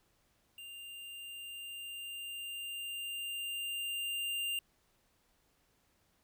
square tone with level ramp, 2794 Hz, F7, in tune, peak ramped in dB -47 to -34 dBFS, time 0.58-4.59 s, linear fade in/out 2 ms, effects pink hiss -73 dBFS RMS until 6.23 s

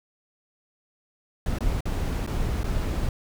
brown noise with dropouts, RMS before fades -26 dBFS, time 1.46-3.09 s, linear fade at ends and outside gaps 2 ms, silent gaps 1.586-1.606 / 1.807-1.855 / 2.265-2.274 / 2.634-2.642 s, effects none

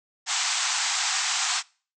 white band-pass noise, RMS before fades -26 dBFS, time 0.26-1.63 s, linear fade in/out 50 ms, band 710 to 8000 Hz, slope 96 dB/octave, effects noise-tail reverb RT60 0.4 s tail -24 dB re dry

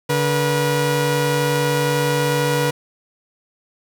sawtooth tone pair together, 144.1 / 483.4 Hz, D3 / B4, -33 / -37 cents, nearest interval octave + major sixth, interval 2096 cents, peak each -16 / -15 dBFS, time 0.09-2.71 s, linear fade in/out 10 ms, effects none

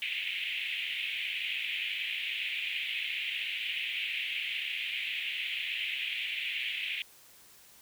pink band-pass noise, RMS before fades -35 dBFS, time 0.02-7.02 s, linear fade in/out 0 ms, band 2200 to 3200 Hz, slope 48 dB/octave, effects white hiss -57 dBFS RMS until 7.81 s

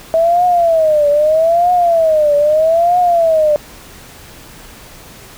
sine tone with vibrato, 646 Hz, E5, 35 cents flat, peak -8 dBFS, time 0.14-3.56 s, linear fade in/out 0 ms, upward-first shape triangle, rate 0.79 Hz, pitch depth 200 cents each way, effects pink hiss -37 dBFS RMS until 5.37 s

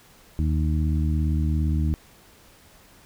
harmonic tone, 77.4 Hz, D#2, 9 cents flat, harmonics 1 / 2 / 3 / 4, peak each -21 / -27 / -31 / -33 dBFS, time 0.39-1.94 s, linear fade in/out 0 ms, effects pink hiss -53 dBFS RMS until 3.05 s

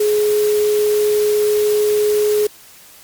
sine tone in noise, 420.4 Hz, G#4, 21 cents sharp, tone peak -12 dBFS, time 0-2.47 s, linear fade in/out 5 ms, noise white, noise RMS -28 dBFS, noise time 0-2.47 s, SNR +13 dB, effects white hiss -43 dBFS RMS until 3.03 s + MP3 96 kbps

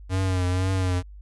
square tone with vibrato, 92.5 Hz, F#2, in tune, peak -22 dBFS, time 0.09-1.03 s, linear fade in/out 50 ms, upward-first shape triangle, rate 2 Hz, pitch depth 58 cents each way, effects added 50 Hz sine -40 dBFS peak until 1.21 s + resampled to 24000 Hz

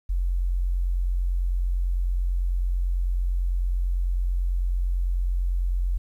sine tone, 44.52 Hz, F1, 34 cents sharp, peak -21 dBFS, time 0.09-5.98 s, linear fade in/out 10 ms, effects 10-bit

